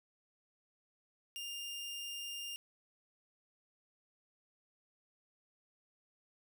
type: tone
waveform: sawtooth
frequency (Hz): 2805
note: F7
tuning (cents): +7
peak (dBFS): -38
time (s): 1.36-2.56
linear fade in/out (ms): 0
effects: none